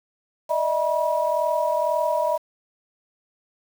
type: tone cluster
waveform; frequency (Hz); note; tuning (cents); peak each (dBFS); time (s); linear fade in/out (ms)
sine; 602 / 644 / 965; D5 / E5 / B5; +43 / -41 / -40; -24; 0.49-2.38; 20
effects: 7-bit